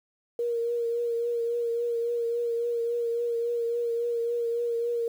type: tone with vibrato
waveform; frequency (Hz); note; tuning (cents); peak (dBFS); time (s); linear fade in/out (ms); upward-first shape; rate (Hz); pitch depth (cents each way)
sine; 470; A#4; +14; -25; 0.39-5.08; 2; triangle; 3.6; 29
effects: 9-bit